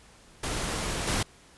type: noise with level steps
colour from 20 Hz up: pink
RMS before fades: -31 / -27 dBFS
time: 0.43-1.23 s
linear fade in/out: 5 ms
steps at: 1.07 s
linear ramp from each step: 5 ms
effects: pink hiss -55 dBFS RMS until 1.57 s + resampled to 24000 Hz